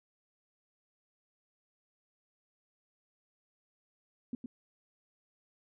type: tone with echo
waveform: sine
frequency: 244.8 Hz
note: B3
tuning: 15 cents flat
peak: -33 dBFS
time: 4.33-4.35 s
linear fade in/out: 2 ms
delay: 110 ms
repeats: 1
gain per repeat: -5 dB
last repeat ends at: 4.46 s
effects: none